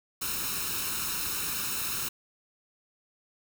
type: noise with comb filter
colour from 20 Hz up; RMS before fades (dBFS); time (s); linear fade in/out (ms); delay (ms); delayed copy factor
white; -32; 0.21-2.09; 10; 0.75; +0.7
effects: none